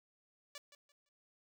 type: tone with echo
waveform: 5% pulse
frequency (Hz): 578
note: D5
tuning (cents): -28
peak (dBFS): -35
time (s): 0.55-0.58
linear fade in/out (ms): 2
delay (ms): 170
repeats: 3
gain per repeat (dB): -12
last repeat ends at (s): 1.09
effects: none